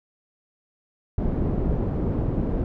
pink low-pass noise, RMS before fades -24 dBFS, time 1.18-2.64 s, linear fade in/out 2 ms, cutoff 390 Hz, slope 12 dB/octave, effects none

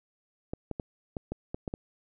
clicks, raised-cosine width 2 ms, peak -20 dBFS, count 8, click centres 0.535 / 0.713 / 0.798 / 1.168 / 1.32 / 1.545 / 1.678 / 1.739 s, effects none

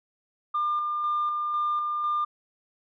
sine tone with tremolo, 1200 Hz, D6, 37 cents sharp, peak -22 dBFS, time 0.54-2.25 s, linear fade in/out 10 ms, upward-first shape square, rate 2 Hz, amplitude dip 30%, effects tanh soft clip ceiling -20 dBFS

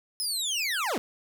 25% pulse linear sweep, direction down, 5190 to 181.3 Hz, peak -23 dBFS, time 0.2-0.98 s, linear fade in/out 0 ms, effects none

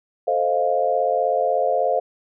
sine chord, F dominant seventh, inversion first, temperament equal, 440 / 523.3 / 622.3 / 698.5 Hz, A4 / C5 / Eb5 / F5, 0 / 0 / 0 / 0 cents, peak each -26 / -22 / -24 / -21 dBFS, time 0.27-2 s, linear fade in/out 10 ms, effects none

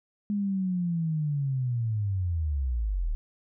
sine linear sweep, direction down, 207.7 to 35.49 Hz, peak -25 dBFS, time 0.3-3.15 s, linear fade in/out 0 ms, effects none

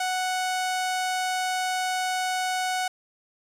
sawtooth tone with low-pass filter, 740 Hz, F#5, in tune, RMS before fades -27 dBFS, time 0-2.88 s, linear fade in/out 5 ms, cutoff 9500 Hz, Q 1.1, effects 9-bit

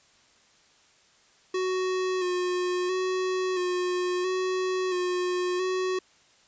square tone with vibrato, 366 Hz, F#4, 19 cents flat, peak -26 dBFS, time 1.54-5.99 s, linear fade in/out 5 ms, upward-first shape square, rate 0.74 Hz, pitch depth 26 cents each way, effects white hiss -60 dBFS RMS until 6.47 s + resampled to 16000 Hz

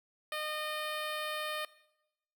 10% pulse tone with notch filter, 611 Hz, D#5, 32 cents flat, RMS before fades -37 dBFS, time 0.32-1.65 s, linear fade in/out 2 ms, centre 7300 Hz, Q 1.5, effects noise-tail reverb RT60 0.9 s tail -19 dB re dry

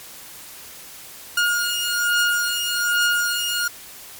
sawtooth beating tone pair, 1427 / 1428.2 Hz, F6 / F6, +37 / +38 cents, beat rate 1.2 Hz, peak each -17 / -19 dBFS, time 1.37-3.68 s, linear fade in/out 5 ms, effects white hiss -40 dBFS RMS until 4.19 s + MP3 96 kbps

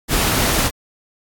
pink noise, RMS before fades -17 dBFS, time 0.08-0.71 s, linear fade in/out 50 ms, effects AAC 64 kbps

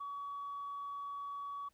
sine tone, 1132 Hz, C#6, 36 cents sharp, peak -39 dBFS, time 0-1.69 s, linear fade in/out 10 ms, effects tanh soft clip ceiling -36 dBFS + pink hiss -75 dBFS RMS until 1.73 s

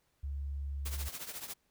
sine tone with pitch glide, 70.1 to 69.66 Hz, C#2 to C#2, +20 to +9 cents, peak -35 dBFS, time 0.23-1.09 s, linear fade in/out 10 ms, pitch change -11 cents, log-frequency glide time 0.66-0.95 s
white noise with tremolo, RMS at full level -40 dBFS, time 0.85-1.54 s, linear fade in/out 10 ms, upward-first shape triangle, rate 14 Hz, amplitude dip 80%
effects pink hiss -75 dBFS RMS until 1.7 s

